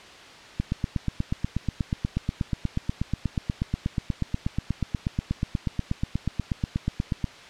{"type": "click train", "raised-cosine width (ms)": 5, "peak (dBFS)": -12, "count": 56, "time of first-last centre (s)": [0.6, 7.243], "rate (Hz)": 8.28, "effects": ["white hiss -45 dBFS RMS until 7.49 s", "low-pass 4000 Hz 12 dB/octave"]}